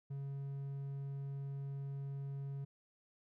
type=tone; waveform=triangle; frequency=138.59 Hz; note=C#3; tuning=in tune; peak=-38 dBFS; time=0.1-2.65 s; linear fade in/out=10 ms; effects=none